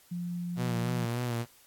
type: tone with pitch glide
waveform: sine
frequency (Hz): 175.1 to 173.29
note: F3 to F3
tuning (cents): +5 to -13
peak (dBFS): -32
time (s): 0.11-1.06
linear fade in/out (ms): 10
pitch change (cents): -18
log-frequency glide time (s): 0.76-0.86
type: tone with vibrato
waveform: sawtooth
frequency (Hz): 120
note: B2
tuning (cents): -49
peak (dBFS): -26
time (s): 0.56-1.46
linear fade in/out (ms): 50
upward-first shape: sine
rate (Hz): 3.4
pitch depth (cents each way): 45
effects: white hiss -60 dBFS RMS until 1.66 s + AAC 64 kbps